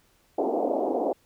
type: band-pass noise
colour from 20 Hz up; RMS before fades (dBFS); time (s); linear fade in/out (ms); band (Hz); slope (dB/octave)
white; -26; 0.38-1.13; 5; 250 to 760; 48
effects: pink hiss -64 dBFS RMS until 1.25 s